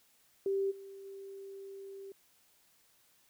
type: tone with level steps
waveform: sine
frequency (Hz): 391.4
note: G4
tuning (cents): -3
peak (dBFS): -29 / -46 / -44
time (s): 0.46-2.12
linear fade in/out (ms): 2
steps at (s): 0.7 / 1.04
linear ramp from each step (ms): 20
effects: white hiss -68 dBFS RMS until 3.29 s